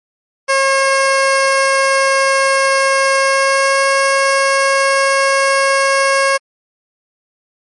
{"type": "tone with pitch glide", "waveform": "15% pulse", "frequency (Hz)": [541, 545.1], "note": ["C#5", "C#5"], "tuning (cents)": [-42, -29], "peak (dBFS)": -4, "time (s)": [0.48, 6.38], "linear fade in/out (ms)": 20, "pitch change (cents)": 13, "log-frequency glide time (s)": [3.2, 3.82], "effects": ["MP3 48 kbps"]}